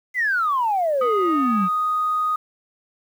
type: exponential sweep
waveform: sine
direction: down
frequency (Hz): 2084 to 176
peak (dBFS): -17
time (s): 0.14-1.69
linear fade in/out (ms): 50
type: tone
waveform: sine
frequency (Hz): 1244.5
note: D#6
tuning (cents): 0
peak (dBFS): -18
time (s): 1.01-2.36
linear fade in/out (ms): 5
effects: tanh soft clip ceiling -13 dBFS + 8-bit